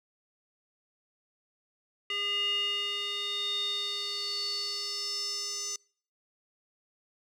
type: tone with band-pass filter sweep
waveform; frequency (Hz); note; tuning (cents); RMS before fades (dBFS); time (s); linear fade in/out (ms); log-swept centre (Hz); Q
square; 406.6; G#4; -37; -33; 2.1-5.76; 2; 2600 to 6000; 7.8
effects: noise-tail reverb RT60 0.5 s tail -26 dB re dry